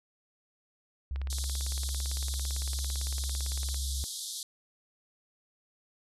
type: tone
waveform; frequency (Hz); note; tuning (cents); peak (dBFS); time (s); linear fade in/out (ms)
sine; 67.5; C#2; -45; -31; 1.11-4.04; 0
type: click train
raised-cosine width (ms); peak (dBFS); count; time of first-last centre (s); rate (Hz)
0.3; -28; 47; 1.16-3.744; 17.8
type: band-pass noise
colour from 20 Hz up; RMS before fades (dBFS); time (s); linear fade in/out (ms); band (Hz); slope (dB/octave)
pink; -39; 1.3-4.43; 2; 3400 to 12000; 96
effects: none